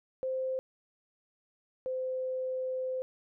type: tone pair in turn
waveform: sine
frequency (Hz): 521 / 515.6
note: C5 / C5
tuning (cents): -7 / -26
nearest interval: unison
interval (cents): 19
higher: first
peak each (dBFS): -30 / -31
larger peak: first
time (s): 0.23-0.59 / 1.86-3.02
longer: second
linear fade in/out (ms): 0
effects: none